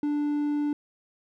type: tone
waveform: triangle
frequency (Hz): 293.7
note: D4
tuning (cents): 0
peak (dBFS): -22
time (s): 0.03-0.73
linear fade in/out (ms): 2
effects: none